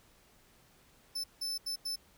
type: tone bursts at uneven times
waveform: 40% pulse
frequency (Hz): 5274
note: E8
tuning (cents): 0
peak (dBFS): -33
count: 4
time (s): 1.15-1.24 / 1.41-1.58 / 1.66-1.76 / 1.85-1.96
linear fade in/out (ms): 10
effects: pink hiss -64 dBFS RMS until 2.17 s